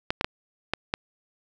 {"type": "clicks", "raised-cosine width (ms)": 0.3, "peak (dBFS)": -8, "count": 5, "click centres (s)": [0.105, 0.211, 0.245, 0.736, 0.939], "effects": []}